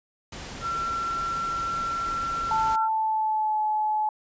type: noise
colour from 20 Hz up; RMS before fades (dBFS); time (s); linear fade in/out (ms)
pink; -38; 0.32-2.76; 5
type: tone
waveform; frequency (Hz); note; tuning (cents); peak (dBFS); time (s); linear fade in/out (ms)
sine; 1357; E6; +50; -26; 0.61-2.89; 50
type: tone with pitch glide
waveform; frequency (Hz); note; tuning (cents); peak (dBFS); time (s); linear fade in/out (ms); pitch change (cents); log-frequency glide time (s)
sine; 882 to 856.4; A5 to A5; +4 to -47; -22; 2.51-4.09; 2; -51; 2.86-3.61
effects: resampled to 16000 Hz